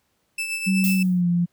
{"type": "tone with tremolo", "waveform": "40% pulse", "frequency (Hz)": 2637, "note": "E7", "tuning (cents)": 0, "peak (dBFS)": -22, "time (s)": [0.38, 1.03], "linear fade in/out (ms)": 5, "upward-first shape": "triangle", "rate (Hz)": 8, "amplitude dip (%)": 55}
{"type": "tone with pitch glide", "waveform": "sine", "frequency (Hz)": [190.6, 173.77], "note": ["G3", "F3"], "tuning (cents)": [-48, -8], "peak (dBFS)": -17, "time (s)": [0.66, 1.46], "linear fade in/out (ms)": 20, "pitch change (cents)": -160, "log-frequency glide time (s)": [0.94, 1.28]}
{"type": "noise with exponential decay", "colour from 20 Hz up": "violet", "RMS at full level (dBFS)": -24, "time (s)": [0.84, 1.21], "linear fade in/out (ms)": 1, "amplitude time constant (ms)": 80}
{"effects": ["pink hiss -69 dBFS RMS until 1.52 s", "high-pass 80 Hz 12 dB/octave"]}